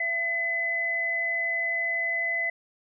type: tone pair together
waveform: sine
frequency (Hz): 673 / 2017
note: E5 / B6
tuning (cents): +36 / +36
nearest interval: octave + perfect fifth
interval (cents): 1900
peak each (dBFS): -35 / -25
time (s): 0-2.5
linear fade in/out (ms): 5
effects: none